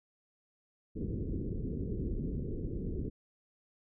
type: low-pass noise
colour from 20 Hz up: pink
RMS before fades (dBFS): -36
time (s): 0.95-3.1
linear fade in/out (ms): 20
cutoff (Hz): 430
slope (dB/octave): 48
effects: none